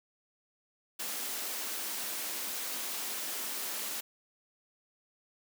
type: high-pass noise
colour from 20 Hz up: white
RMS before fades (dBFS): -37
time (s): 0.99-4.01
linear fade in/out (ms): 10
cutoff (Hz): 200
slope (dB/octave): 48
effects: none